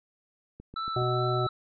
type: click train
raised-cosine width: 3 ms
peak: -31 dBFS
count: 4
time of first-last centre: 0.6-1.02 s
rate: 7.15 Hz
type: tone with vibrato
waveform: square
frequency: 1318.5 Hz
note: E6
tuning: in tune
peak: -31 dBFS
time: 0.76-1.49 s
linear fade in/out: 5 ms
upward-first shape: triangle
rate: 2.5 Hz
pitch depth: 11 cents each way
type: harmonic tone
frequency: 124 Hz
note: B2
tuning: 7 cents sharp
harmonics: 1 / 3 / 5 / 6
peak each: -28 / -30 / -34 / -35 dBFS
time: 0.96-1.47 s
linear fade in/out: 5 ms
effects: resampled to 11025 Hz